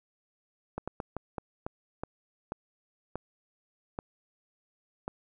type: slowing click train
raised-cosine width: 1 ms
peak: -20 dBFS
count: 11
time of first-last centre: 0.78-5.079 s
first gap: 96 ms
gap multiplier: 1.31
effects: none